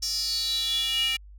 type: tone with high-pass filter sweep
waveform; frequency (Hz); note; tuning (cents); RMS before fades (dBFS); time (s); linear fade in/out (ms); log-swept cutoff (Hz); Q
square; 261.6; C4; 0; -27; 0.02-1.17; 10; 5500 to 2600; 9.3
effects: added 50 Hz sine -44 dBFS peak until 1.38 s